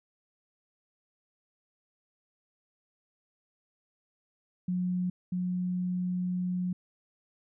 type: tone pair in turn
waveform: sine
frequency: 180.7 / 180.7 Hz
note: F#3 / F#3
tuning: -41 / -41 cents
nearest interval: unison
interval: 0 cents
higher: neither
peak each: -27 / -28 dBFS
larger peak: first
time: 4.68-5.1 / 5.32-6.73 s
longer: second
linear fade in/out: 5 ms
effects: none